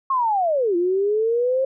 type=linear two-way sweep; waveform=sine; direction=down then up; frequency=1095 to 340 to 537 Hz; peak=-17 dBFS; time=0.1-1.65 s; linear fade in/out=5 ms; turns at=0.76 s; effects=none